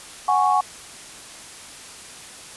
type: chord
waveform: sine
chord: F# suspended second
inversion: none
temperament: equal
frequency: 740 / 830.6 / 1108.7 Hz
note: F#5 / G#5 / C#6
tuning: 0 / 0 / 0 cents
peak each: -20 dBFS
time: 0.28-0.61 s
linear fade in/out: 5 ms
effects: white hiss -40 dBFS RMS until 2.56 s + resampled to 24000 Hz